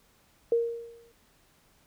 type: tone with exponential decay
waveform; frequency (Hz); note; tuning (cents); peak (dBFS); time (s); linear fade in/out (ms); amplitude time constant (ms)
sine; 466.2; A#4; 0; -19; 0.52-1.12; 2; 130
effects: pink hiss -64 dBFS RMS until 1.86 s